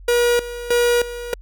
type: tone with tremolo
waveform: 45% pulse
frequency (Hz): 479.9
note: B4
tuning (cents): -50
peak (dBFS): -14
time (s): 0.08-1.34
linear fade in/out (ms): 5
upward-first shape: square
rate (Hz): 1.6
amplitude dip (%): 80
effects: added 45 Hz sine -37 dBFS peak until 1.41 s